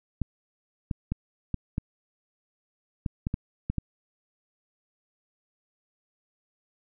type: clicks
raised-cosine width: 5 ms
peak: -15 dBFS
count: 10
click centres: 0.217 / 0.912 / 1.12 / 1.543 / 1.781 / 3.062 / 3.269 / 3.341 / 3.7 / 3.783 s
effects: none